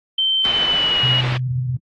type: tone with pitch glide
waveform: sine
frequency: 3108 to 2900 Hz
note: G7 to F#7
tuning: -16 to -35 cents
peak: -15 dBFS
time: 0.18-1.21 s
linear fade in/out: 5 ms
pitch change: -119 cents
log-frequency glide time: 0.39-0.99 s
type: low-pass noise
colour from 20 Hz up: white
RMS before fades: -28 dBFS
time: 0.45-1.37 s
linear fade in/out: 0 ms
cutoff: 3300 Hz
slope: 24 dB/octave
type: tone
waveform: sine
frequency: 126.5 Hz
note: B2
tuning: 42 cents sharp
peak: -19 dBFS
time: 1.03-1.77 s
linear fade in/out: 5 ms
effects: AAC 32 kbps